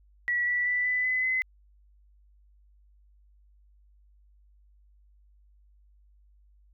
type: tone with pitch steps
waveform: sine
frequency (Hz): 1938 / 1957.1 / 1976.4 / 1995.9 / 2016 / 2036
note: B6 / B6 / B6 / B6 / B6 / C7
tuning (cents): -33 / -16 / +1 / +18 / +35 / -48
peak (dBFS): -24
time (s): 0.28-1.42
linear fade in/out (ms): 0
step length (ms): 190
effects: added 50 Hz sine -57 dBFS peak until 6.73 s

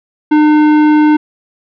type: tone with tanh clipping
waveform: triangle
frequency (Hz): 302.8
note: D#4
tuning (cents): -47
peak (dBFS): -7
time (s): 0.31-1.17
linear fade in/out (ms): 10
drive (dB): 18
effects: none

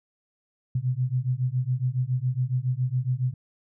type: beating tone pair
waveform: sine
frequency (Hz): 123.47 / 130.67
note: B2 / C3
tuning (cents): 0 / -2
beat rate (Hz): 7.2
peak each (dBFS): -26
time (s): 0.75-3.34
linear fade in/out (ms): 5
effects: none

